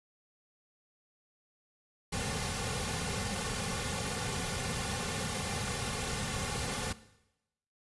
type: noise with comb filter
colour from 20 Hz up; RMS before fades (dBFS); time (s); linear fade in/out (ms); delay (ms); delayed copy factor
pink; -35; 2.12-6.93; 10; 3.1; -0.8
effects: noise-tail reverb RT60 0.9 s tail -17 dB re dry + resampled to 24000 Hz